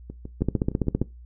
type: two click trains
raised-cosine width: 3 ms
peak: -23 / -9 dBFS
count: 7 / 10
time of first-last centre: 0.1-1.024 / 0.42-1.016 s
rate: 6.49 / 15.1 Hz
effects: noise-tail reverb RT60 0.2 s tail -19 dB re dry + added 60 Hz sine -42 dBFS peak until 1.25 s

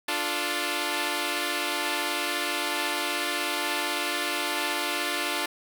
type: chord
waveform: 5% pulse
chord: D minor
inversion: none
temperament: equal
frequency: 293.7 / 349.2 / 440 Hz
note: D4 / F4 / A4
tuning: 0 / 0 / 0 cents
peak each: -19 / -18 / -23 dBFS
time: 0.08-5.46 s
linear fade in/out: 5 ms
effects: none

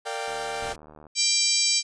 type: chord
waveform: sawtooth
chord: G minor seventh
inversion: first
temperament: equal with one note detuned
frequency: 457.9 / 587.3 / 698.5 / 784 Hz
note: Bb4 / D5 / F5 / G5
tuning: -31 / 0 / 0 / 0 cents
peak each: -31 / -32 / -33 / -29 dBFS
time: 0.05-0.74 s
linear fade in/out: 20 ms
type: click train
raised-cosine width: 1 ms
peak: -33 dBFS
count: 61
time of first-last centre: 0.28-1.067 s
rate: 76.2 Hz
type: noise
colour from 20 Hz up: pink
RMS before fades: -40 dBFS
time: 0.62-0.76 s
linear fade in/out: 5 ms
type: harmonic tone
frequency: 788 Hz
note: G5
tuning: 9 cents sharp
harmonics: 3 / 4 / 5 / 6 / 7 / 8 / 9 / 10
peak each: -30 / -35 / -30 / -26 / -26 / -29 / -33 / -26 dBFS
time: 1.15-1.83 s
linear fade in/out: 50 ms
effects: resampled to 22050 Hz

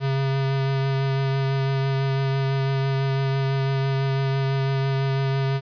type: tone with vibrato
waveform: square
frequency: 135.6 Hz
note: C#3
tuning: 38 cents flat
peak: -21 dBFS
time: 0-5.61 s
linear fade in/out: 50 ms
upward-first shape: triangle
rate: 6 Hz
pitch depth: 16 cents each way
effects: resampled to 11025 Hz + 9-bit

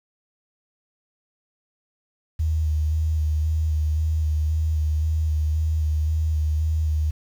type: tone with vibrato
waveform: sine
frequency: 77.78 Hz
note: D#2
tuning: in tune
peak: -19 dBFS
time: 2.39-7.11 s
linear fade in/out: 10 ms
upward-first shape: square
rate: 1.9 Hz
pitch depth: 22 cents each way
effects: 8-bit

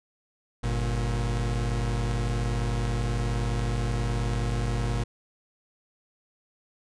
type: tone pair together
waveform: 40% pulse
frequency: 49.95 / 118.8 Hz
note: G1 / A#2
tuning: +33 / +33 cents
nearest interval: octave + minor third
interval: 1500 cents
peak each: -27 dBFS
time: 0.63-5.04 s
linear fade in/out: 10 ms
effects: resampled to 22050 Hz

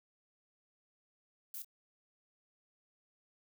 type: noise with echo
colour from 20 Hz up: violet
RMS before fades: -44 dBFS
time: 1.54-1.62 s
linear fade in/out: 2 ms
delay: 26 ms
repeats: 1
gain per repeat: -11 dB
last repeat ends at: 1.646 s
effects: none

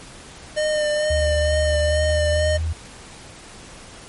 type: tone with vibrato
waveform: square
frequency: 606 Hz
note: D#5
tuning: 46 cents flat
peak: -19 dBFS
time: 0.56-2.58 s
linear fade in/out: 20 ms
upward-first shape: sine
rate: 2.2 Hz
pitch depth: 21 cents each way
type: tone with pitch glide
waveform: sine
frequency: 76 to 80.52 Hz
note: D#2 to E2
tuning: -40 to -40 cents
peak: -20 dBFS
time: 1.1-2.73 s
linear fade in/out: 5 ms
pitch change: +100 cents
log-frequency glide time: 1.7-2.4 s
effects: pink hiss -41 dBFS RMS until 4.08 s + MP3 48 kbps

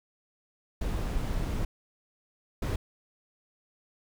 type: noise bursts at uneven times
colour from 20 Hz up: brown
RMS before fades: -30 dBFS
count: 2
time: 0.81-1.65 / 2.62-2.76 s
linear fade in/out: 5 ms
effects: none

